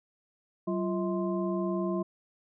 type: tone cluster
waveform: sine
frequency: 189.5 / 345.9 / 641 / 1045 Hz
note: F#3 / F4 / E5 / C6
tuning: +42 / -17 / -49 / -2 cents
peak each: -31 / -31 / -36 / -39 dBFS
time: 0.67-2.03 s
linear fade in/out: 10 ms
effects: none